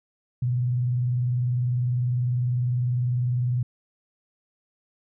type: tone with vibrato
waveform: sine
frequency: 123.47 Hz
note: B2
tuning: in tune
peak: -21 dBFS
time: 0.42-3.63 s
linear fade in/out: 5 ms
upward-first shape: sine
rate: 20 Hz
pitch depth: 100 cents each way
effects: none